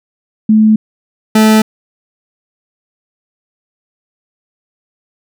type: tone pair in turn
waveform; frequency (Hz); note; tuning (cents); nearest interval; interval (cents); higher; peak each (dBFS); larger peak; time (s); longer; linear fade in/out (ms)
sine / 40% pulse; 216.7 / 217.6; A3 / A3; -26 / -19; unison; 7; second; -4; neither; 0.49-0.76 / 1.35-1.62; neither; 5
effects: none